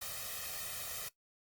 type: noise with comb filter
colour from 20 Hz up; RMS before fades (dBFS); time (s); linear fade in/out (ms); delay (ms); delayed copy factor
white; -42; 0.01-1.09; 10; 1.6; +1
effects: noise-tail reverb RT60 0.1 s tail -17 dB re dry + Opus 48 kbps

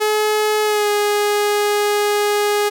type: tone with pitch glide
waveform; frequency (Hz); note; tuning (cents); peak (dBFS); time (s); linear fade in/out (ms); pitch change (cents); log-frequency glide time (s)
sawtooth; 426.1 to 414; G#4 to G#4; +44 to -5; -11; 0-2.7; 20; -49; 0.63-0.89
effects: none

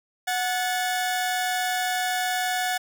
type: tone pair together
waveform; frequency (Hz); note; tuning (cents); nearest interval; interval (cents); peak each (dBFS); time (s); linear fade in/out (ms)
sawtooth; 735.4 / 1729; F#5 / A6; -11 / -31; octave + minor third; 1480; -21 / -26; 0.27-2.78; 10
effects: none

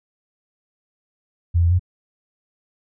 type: tone with pitch steps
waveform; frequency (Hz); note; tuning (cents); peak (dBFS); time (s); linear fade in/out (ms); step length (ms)
sine; 85.6 / 85.1 / 90.4; F2 / F2 / F#2; -34 / -44 / -40; -13; 1.54-1.795; 20; 85
effects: none

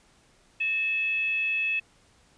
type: tone with frequency modulation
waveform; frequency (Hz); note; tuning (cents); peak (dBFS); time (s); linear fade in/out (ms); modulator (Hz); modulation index
sine; 2595; E7; -28; -24; 0.6-1.8; 10; 772; 0.23
effects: pink hiss -61 dBFS RMS until 2.37 s + resampled to 22050 Hz

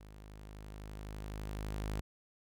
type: tone with level ramp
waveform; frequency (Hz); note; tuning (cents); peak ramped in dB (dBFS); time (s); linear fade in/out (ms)
sawtooth; 51.91; G#1; 0; -48 to -31; 0-2.01; 10
effects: none

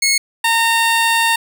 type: tone pair in turn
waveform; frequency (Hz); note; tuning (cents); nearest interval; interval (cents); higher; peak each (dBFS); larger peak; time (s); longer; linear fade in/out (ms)
15% pulse; 2179 / 916.2; C#7 / A#5; -30 / -30; octave + minor third; 1500; first; -6; neither; 0.02-0.18 / 0.44-1.36; second; 5
effects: none

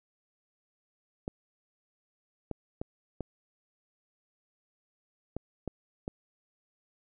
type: clicks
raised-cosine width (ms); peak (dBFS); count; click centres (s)
2; -21; 7; 1.279 / 2.513 / 2.815 / 3.207 / 5.366 / 5.677 / 6.079
effects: none

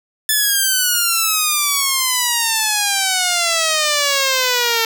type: exponential sweep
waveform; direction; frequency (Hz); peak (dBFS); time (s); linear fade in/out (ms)
5% pulse; down; 1746 to 450.3; -3; 0.29-4.85; 2
effects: none

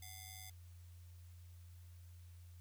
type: ring-modulated tone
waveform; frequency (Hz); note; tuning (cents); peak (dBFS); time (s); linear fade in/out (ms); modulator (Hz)
5% pulse; 1396; F6; -1; -37; 0.02-0.5; 5; 647
effects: added 87 Hz sine -54 dBFS peak until 2.6 s + white hiss -71 dBFS RMS until 2.6 s

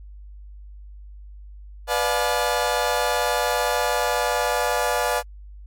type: chord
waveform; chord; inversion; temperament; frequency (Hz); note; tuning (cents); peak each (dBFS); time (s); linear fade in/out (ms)
30% pulse; B diminished seventh; none; just; 493.9 / 592.7 / 711.2 / 853.4; B4 / D5 / F5 / Ab5; 0 / +16 / +31 / +47; -23; 1.87-5.23; 50
effects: added 50 Hz sine -38 dBFS peak until 5.66 s + MP3 64 kbps

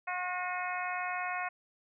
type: harmonic tone with a mistuned harmonic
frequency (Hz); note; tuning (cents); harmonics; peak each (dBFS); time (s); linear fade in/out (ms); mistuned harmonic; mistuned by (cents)
361.2; F#4; -42; 2 / 3 / 4 / 5 / 6 / 7; -37 / -39 / -40 / -41 / -42 / -42; 0.07-1.49; 10; 5; +27
effects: none

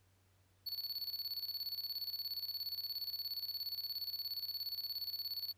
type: tone with tremolo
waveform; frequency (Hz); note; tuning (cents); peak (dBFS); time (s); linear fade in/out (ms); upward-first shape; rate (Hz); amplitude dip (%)
square; 4437; C#8; +1; -38; 0.66-5.53; 10; square; 17; 70
effects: added 94 Hz sine -70 dBFS peak until 5.57 s + pink hiss -75 dBFS RMS until 5.57 s

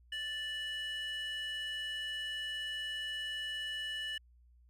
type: tone pair together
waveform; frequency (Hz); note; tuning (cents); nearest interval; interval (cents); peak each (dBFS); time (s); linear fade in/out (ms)
triangle; 1760 / 2939; A6 / F#7; 0 / -12; major sixth; 888; -38 / -36; 0.12-4.18; 5
effects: tanh soft clip ceiling -31 dBFS + added 60 Hz sine -60 dBFS peak until 4.69 s

